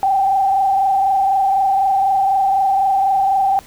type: tone with frequency modulation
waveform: sine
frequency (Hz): 780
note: G5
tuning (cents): -9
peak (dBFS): -12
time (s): 0.03-3.59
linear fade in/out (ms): 0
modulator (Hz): 24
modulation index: 0.94
effects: pink hiss -43 dBFS RMS until 3.66 s